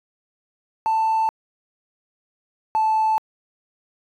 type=tone pair in turn; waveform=triangle; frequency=886 / 875.3 Hz; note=A5 / A5; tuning=+12 / -9 cents; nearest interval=unison; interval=21 cents; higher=first; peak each=-14 / -13 dBFS; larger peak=second; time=0.86-1.29 / 2.75-3.18 s; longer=neither; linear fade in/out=0 ms; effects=tanh soft clip ceiling -13 dBFS